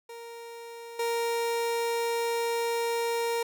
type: tone with level steps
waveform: 30% pulse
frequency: 466.2 Hz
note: A#4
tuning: in tune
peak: -38 / -24 dBFS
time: 0.09-3.43 s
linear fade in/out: 5 ms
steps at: 0.99 s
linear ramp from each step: 5 ms
effects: none